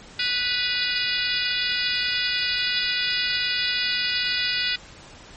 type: harmonic tone with a mistuned harmonic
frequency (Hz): 493.9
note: B4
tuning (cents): 0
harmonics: 3 / 4 / 5 / 6 / 7 / 8 / 9 / 10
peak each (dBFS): -30 / -30 / -30 / -30 / -30 / -30 / -30 / -30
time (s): 0.19-4.76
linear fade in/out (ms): 5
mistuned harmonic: 6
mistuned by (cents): -51
effects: pink hiss -45 dBFS RMS until 5.36 s + MP3 32 kbps